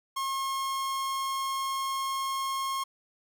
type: tone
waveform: 45% pulse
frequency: 1078 Hz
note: C#6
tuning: 49 cents flat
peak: -29 dBFS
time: 0.16-2.84 s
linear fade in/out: 10 ms
effects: 11-bit